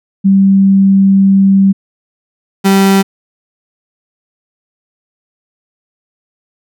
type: tone pair in turn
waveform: sine / 35% pulse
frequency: 194.7 / 194.7 Hz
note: G3 / G3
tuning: -12 / -12 cents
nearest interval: unison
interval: 0 cents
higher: neither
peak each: -4 dBFS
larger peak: neither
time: 0.24-1.73 / 2.64-3.03 s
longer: first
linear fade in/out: 20 ms
effects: none